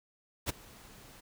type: noise with ADSR envelope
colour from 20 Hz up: pink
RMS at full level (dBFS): -30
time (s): 0.46-1.21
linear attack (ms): 34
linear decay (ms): 15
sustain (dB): -24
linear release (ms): 14
effects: none